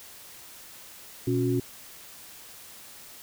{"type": "tone cluster", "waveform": "sine", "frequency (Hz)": [122.8, 276.8, 362.3], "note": ["B2", "C#4", "F#4"], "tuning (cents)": [-9, -2, -36], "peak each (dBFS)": -27, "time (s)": [1.27, 1.6], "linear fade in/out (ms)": 5, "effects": ["white hiss -47 dBFS RMS until 3.22 s"]}